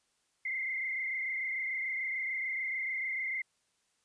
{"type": "tone with frequency modulation", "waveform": "sine", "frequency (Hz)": 2093, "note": "C7", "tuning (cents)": 0, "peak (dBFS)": -32, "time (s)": [0.45, 3.42], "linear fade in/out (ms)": 5, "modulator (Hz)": 26.8, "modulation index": 2.5, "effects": ["white hiss -75 dBFS RMS until 4.04 s", "resampled to 22050 Hz"]}